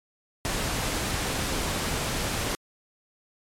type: noise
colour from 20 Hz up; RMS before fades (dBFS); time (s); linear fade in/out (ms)
pink; -28; 0.45-2.55; 0
effects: low-pass 11000 Hz 12 dB/octave + MP3 96 kbps